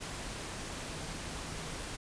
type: tone in noise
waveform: sine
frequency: 160 Hz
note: D#3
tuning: 49 cents sharp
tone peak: -49 dBFS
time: 0.83-1.76 s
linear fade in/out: 20 ms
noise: pink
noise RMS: -41 dBFS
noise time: 0-1.97 s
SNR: -11 dB
effects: resampled to 22050 Hz